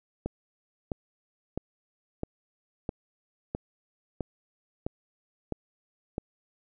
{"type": "click train", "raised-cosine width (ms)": 2, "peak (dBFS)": -17, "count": 10, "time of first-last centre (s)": [0.26, 6.181], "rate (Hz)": 1.52, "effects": []}